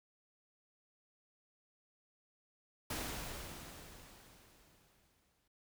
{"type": "noise with exponential decay", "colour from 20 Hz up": "pink", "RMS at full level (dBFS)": -39, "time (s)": [2.9, 5.48], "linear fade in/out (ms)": 5, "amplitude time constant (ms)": 560, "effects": []}